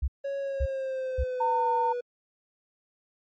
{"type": "tone bursts", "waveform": "sine", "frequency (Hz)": 66.8, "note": "C2", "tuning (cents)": 36, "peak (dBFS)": -23, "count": 3, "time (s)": [0.02, 1.24], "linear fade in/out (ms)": 10, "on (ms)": 60, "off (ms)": 520}
{"type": "tone with pitch glide", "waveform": "triangle", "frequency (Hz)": [554.4, 488.2], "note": ["C#5", "B4"], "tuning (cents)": [0, -20], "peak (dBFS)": -27, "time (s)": [0.24, 2.01], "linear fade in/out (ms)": 10, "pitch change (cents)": -220, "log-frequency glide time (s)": [0.39, 1.7]}
{"type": "tone", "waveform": "sine", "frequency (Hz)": 912, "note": "A#5", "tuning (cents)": -38, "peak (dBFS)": -23, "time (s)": [1.4, 1.93], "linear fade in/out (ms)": 10}
{"effects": ["MP3 32 kbps"]}